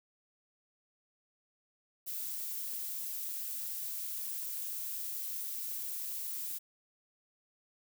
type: noise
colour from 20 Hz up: violet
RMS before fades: -39 dBFS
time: 2.06-6.59 s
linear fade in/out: 20 ms
effects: none